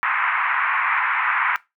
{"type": "band-pass noise", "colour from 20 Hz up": "pink", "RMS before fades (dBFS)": -21, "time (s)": [0.03, 1.56], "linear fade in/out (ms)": 0, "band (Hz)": [940, 2300], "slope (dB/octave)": 48, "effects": ["noise-tail reverb RT60 0.2 s tail -18 dB re dry"]}